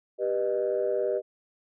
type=chord; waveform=sine; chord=G augmented; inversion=none; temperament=just; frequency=392 / 490 / 612.5 Hz; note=G4 / B4 / D#5; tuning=0 / -14 / -27 cents; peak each=-28 dBFS; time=0.18-1.22 s; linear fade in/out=50 ms; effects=tanh soft clip ceiling -17 dBFS